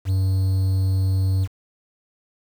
triangle tone with quantisation, 95 Hz, F#2, 46 cents sharp, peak -15 dBFS, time 0.05-1.48 s, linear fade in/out 50 ms, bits 7, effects none

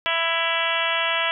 harmonic tone with a mistuned harmonic, 331.3 Hz, E4, 9 cents sharp, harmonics 2 / 3 / 4 / 5 / 6 / 7 / 8 / 9 / 10, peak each -29 / -29 / -29 / -29 / -29 / -29 / -29 / -29 / -29 dBFS, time 0.06-1.31 s, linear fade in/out 0 ms, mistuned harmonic 8, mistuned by +31 cents, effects none

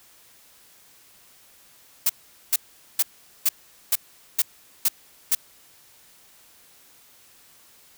blue noise bursts, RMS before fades -19 dBFS, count 8, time 2.06-5.35 s, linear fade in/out 5 ms, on 35 ms, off 430 ms, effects white hiss -54 dBFS RMS until 7.97 s

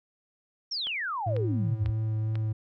sine exponential sweep, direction down, 5710 to 66 Hz, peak -29 dBFS, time 0.71-1.91 s, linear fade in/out 10 ms
click train, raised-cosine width 0.3 ms, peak -25 dBFS, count 4, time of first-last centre 0.87-2.355 s, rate 2.02 Hz
triangle tone with vibrato, 109.4 Hz, A2, 9 cents flat, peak -24 dBFS, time 1.26-2.53 s, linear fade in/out 10 ms, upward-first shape sine, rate 3 Hz, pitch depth 11 cents each way
effects none

